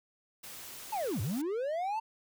white noise, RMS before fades -46 dBFS, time 0.43-1.42 s, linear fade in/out 10 ms
triangle linear two-way sweep, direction down then up, 910 to 87 to 910 Hz, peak -29 dBFS, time 0.92-2 s, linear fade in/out 10 ms, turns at 1.21 s
effects none

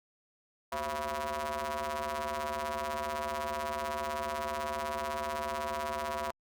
sawtooth ring-modulated tone, 149.1 Hz, D3, 27 cents sharp, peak -26 dBFS, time 0.72-6.31 s, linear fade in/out 5 ms, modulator 828 Hz, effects Opus 48 kbps

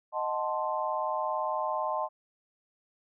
sine chord, D# diminished seventh, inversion none, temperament equal, 622.3 / 740 / 880 / 1046.5 Hz, D#5 / F#5 / A5 / C6, 0 / 0 / 0 / 0 cents, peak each -33 / -37 / -33 / -33 dBFS, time 0.12-2.09 s, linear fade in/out 50 ms, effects none

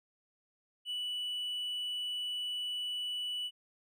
sine tone with hard clipping, 2960 Hz, F#7, in tune, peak -35 dBFS, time 0.85-3.51 s, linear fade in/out 50 ms, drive 2 dB, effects none

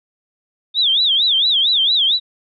sine tone with vibrato, 3520 Hz, A7, in tune, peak -12 dBFS, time 0.74-2.2 s, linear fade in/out 50 ms, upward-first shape sine, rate 4.4 Hz, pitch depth 210 cents each way, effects none

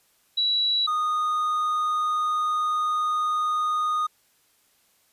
sine / triangle tone pair in turn, 3918 / 1234.1 Hz, B7 / D#6, -15 / -15 cents, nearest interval octave + minor sixth, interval 2000 cents, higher first, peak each -20 / -20 dBFS, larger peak neither, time 0.37-0.87 / 0.87-4.07 s, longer second, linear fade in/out 10 ms, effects white hiss -64 dBFS RMS until 5.12 s + resampled to 32000 Hz

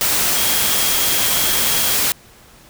sine tone in noise, 3266 Hz, G#7, 30 cents flat, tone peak -26 dBFS, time 0.36-1.95 s, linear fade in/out 0 ms, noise white, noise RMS -17 dBFS, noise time 0.01-2.12 s, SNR -12 dB, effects pink hiss -46 dBFS RMS until 2.69 s

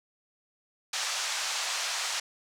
white band-pass noise, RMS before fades -32 dBFS, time 0.93-2.2 s, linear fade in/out 5 ms, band 670 to 7100 Hz, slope 24 dB/octave, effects none

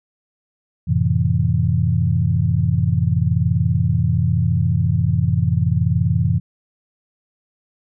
sine chord, F major seventh, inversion none, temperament equal with one note detuned, 89.61 / 110 / 130.81 / 164.81 Hz, F2 / A2 / C3 / E3, +45 / 0 / 0 / 0 cents, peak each -20 dBFS, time 0.87-6.4 s, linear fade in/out 20 ms, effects none

